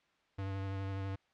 square tone with vibrato, 97.2 Hz, G2, 14 cents flat, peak -37 dBFS, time 0.38-1.16 s, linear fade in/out 10 ms, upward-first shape sine, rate 12 Hz, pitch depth 18 cents each way, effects white hiss -72 dBFS RMS until 1.33 s + low-pass 3000 Hz 12 dB/octave

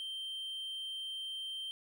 triangle tone, 3136 Hz, G7, in tune, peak -37 dBFS, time 0-1.71 s, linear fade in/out 0 ms, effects none

